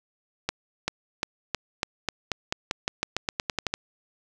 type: accelerating click train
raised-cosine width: 0.2 ms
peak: -8 dBFS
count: 18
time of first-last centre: 0.49-3.74 s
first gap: 390 ms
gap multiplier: 0.9
effects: none